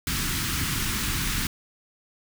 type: band-stop noise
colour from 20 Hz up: pink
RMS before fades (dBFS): -27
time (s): 0.07-1.47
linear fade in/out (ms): 2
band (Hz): 290 to 1200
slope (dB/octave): 24
effects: none

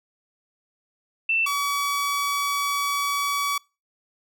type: tone pair in turn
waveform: sine / sawtooth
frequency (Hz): 2673 / 1138.6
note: E7 / C#6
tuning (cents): +23 / +46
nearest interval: octave + minor third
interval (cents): 1477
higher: first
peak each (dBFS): -19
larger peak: neither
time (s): 1.29-1.46 / 1.46-3.58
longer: second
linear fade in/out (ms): 5
effects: noise-tail reverb RT60 0.3 s tail -26 dB re dry

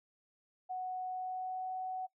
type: tone with pitch glide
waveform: sine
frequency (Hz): 740 to 746.4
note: F#5 to F#5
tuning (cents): 0 to +15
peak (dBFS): -36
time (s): 0.69-2.07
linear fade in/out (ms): 20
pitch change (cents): +15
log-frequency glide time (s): 1.09-1.73
effects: noise-tail reverb RT60 0.1 s tail -20 dB re dry

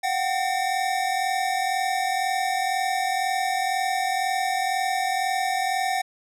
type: tone cluster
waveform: square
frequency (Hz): 719 / 761 / 1813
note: F#5 / F#5 / A#6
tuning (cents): -50 / +48 / -49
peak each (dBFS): -29 / -25 / -32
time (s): 0.03-6.02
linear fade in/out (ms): 10
effects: low-pass 12000 Hz 12 dB/octave

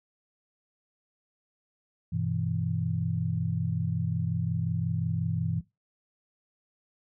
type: chord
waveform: sine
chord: E minor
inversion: first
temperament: equal with one note detuned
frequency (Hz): 98 / 123.47 / 163.86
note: G2 / B2 / E3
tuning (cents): 0 / 0 / -10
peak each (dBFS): -32 / -32 / -30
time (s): 2.12-5.61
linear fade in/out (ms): 10
effects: noise-tail reverb RT60 0.2 s tail -17 dB re dry

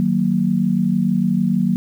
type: chord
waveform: sine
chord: D# minor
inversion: none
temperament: just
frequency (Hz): 155.56 / 186.68 / 233.3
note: D#3 / F#3 / A#3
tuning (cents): 0 / +16 / +2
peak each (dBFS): -23 / -17 / -19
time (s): 0-1.76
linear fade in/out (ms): 0
effects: 8-bit

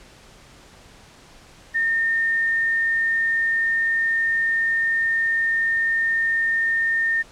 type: tone with quantisation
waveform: sine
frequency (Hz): 1821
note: A#6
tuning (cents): -41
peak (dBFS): -18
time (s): 1.74-7.23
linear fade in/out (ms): 20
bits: 8
effects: pink hiss -48 dBFS RMS until 7.31 s + low-pass 8000 Hz 12 dB/octave

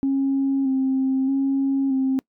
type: tone with vibrato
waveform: sine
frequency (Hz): 268.5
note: C4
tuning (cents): +45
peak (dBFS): -17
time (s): 0.03-2.19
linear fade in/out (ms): 0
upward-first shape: square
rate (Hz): 0.8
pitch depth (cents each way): 24
effects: noise-tail reverb RT60 0.1 s tail -25 dB re dry + tanh soft clip ceiling -14 dBFS

